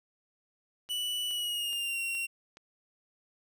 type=click train; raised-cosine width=0.2 ms; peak=-33 dBFS; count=5; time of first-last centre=0.89-2.571 s; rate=2.38 Hz
type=tone with pitch glide; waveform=45% pulse; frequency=2960 to 2746 Hz; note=F#7 to F7; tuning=0 to -30 cents; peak=-31 dBFS; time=0.89-2.27 s; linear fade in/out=20 ms; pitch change=-130 cents; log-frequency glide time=1.28-2 s
effects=none